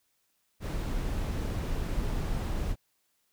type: noise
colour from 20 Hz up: brown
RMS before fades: -31 dBFS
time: 0.6-2.76 s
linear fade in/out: 50 ms
effects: white hiss -74 dBFS RMS until 3.32 s